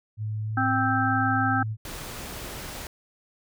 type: tone with pitch glide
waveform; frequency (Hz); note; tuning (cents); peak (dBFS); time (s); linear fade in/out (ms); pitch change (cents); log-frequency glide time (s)
sine; 107.5 to 109.19; A2 to A2; -40 to -13; -27; 0.17-1.77; 50; +27; 0.44-0.52
type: harmonic tone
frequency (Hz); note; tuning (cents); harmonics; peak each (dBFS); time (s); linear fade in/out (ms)
261.6; C4; 0; 1 / 3 / 5 / 6; -27 / -27 / -27 / -27; 0.57-1.63; 5
type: noise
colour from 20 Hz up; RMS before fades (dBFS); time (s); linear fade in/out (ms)
pink; -37; 1.85-2.87; 2
effects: none